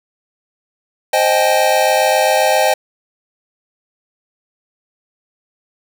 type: chord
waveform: square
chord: Ab major seventh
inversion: first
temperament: equal with one note detuned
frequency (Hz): 523.3 / 622.3 / 784 / 851.5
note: C5 / Eb5 / G5 / Ab5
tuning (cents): 0 / 0 / 0 / +43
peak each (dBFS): -18 / -16 / -17 / -20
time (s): 1.13-2.74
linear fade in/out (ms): 5
effects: none